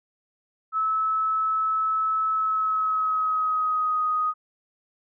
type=tone with pitch glide; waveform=sine; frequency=1300 to 1248.5 Hz; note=E6 to D#6; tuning=-24 to +6 cents; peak=-21 dBFS; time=0.72-4.34 s; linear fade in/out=50 ms; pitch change=-70 cents; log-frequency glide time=2.31-4.03 s; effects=none